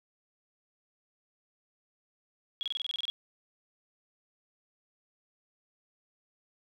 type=tone bursts; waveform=sine; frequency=3322 Hz; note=G#7; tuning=in tune; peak=-30 dBFS; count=11; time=2.61-3.1 s; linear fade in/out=0 ms; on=20 ms; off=27 ms; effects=none